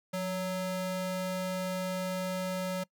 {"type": "ring-modulated tone", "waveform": "square", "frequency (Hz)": 371.1, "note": "F#4", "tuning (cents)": 5, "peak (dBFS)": -29, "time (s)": [0.13, 2.84], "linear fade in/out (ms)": 10, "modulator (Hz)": 191, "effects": ["noise-tail reverb RT60 0.1 s tail -23 dB re dry"]}